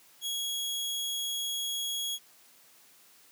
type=tone; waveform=sawtooth; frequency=3322 Hz; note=G#7; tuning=in tune; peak=-28 dBFS; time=0.21-2.19 s; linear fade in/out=50 ms; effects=white hiss -59 dBFS RMS until 3.31 s + high-pass 150 Hz 12 dB/octave